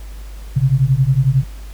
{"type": "beating tone pair", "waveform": "sine", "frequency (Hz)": [128, 139], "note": ["C3", "C#3"], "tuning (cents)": [-38, 5], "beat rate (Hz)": 11, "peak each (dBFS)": -14, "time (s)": [0.56, 1.44], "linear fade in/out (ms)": 10, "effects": ["added 50 Hz sine -29 dBFS peak until 1.73 s", "pink hiss -44 dBFS RMS until 1.73 s"]}